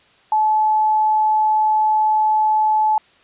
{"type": "tone", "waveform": "sine", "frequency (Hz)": 862, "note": "A5", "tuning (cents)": -36, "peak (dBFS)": -13, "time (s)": [0.32, 2.98], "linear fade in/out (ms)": 2, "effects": ["white hiss -53 dBFS RMS until 3.23 s", "resampled to 8000 Hz"]}